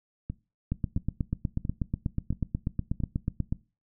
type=two click trains; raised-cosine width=5 ms; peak=-15 / -20 dBFS; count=24 / 5; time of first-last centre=0.72-3.525 / 0.3-3.003 s; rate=8.2 / 1.48 Hz; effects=noise-tail reverb RT60 0.3 s tail -20 dB re dry